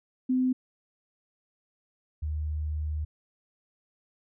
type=tone pair in turn; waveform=sine; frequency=255.8 / 76.27 Hz; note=C4 / D#2; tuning=-39 / -34 cents; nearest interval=octave + major sixth; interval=2095 cents; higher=first; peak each=-22 / -28 dBFS; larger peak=first; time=0.29-0.53 / 2.22-3.05 s; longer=second; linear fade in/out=10 ms; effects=none